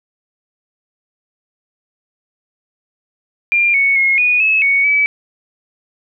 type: tone with pitch steps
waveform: sine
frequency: 2393 / 2217 / 2160 / 2465 / 2588 / 2227 / 2291 Hz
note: D7 / C#7 / C#7 / D#7 / E7 / C#7 / D7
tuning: +32 / 0 / -45 / -17 / -32 / +7 / -44 cents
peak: -10 dBFS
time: 3.52-5.06 s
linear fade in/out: 0 ms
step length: 220 ms
effects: none